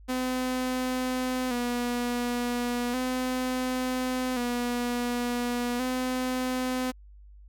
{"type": "tone with vibrato", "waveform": "sawtooth", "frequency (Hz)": 248.6, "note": "B3", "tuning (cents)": 12, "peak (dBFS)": -23, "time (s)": [0.08, 6.92], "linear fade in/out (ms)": 20, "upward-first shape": "square", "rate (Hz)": 0.35, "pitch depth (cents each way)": 43, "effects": ["added 50 Hz sine -47 dBFS peak until 7.48 s"]}